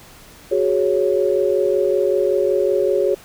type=chord; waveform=sine; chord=F# suspended second; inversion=none; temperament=equal; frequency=370 / 415.3 / 554.4 Hz; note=F#4 / G#4 / C#5; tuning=0 / 0 / 0 cents; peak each=-19 dBFS; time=0.51-3.15 s; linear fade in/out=10 ms; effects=pink hiss -44 dBFS RMS until 3.24 s